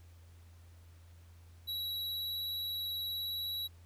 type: tone with vibrato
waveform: square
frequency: 3900 Hz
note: B7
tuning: 23 cents flat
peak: -36 dBFS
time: 1.67-3.68 s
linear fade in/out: 20 ms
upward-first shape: square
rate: 19 Hz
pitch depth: 12 cents each way
effects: added 85 Hz sine -54 dBFS peak until 3.85 s + pink hiss -67 dBFS RMS until 3.85 s